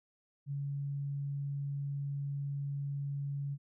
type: tone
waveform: sine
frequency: 141 Hz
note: C#3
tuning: 30 cents sharp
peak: -34 dBFS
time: 0.46-3.58 s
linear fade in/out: 50 ms
effects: none